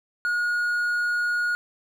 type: tone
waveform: triangle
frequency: 1442 Hz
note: F#6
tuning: 45 cents flat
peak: -20 dBFS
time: 0.25-1.55 s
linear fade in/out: 0 ms
effects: none